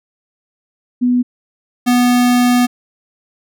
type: tone pair in turn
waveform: sine / square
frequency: 246.9 / 245.7 Hz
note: B3 / B3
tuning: 0 / -9 cents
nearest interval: unison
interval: 9 cents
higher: first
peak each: -10 dBFS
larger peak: neither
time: 1.01-1.23 / 1.86-2.67 s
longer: second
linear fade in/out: 20 ms
effects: none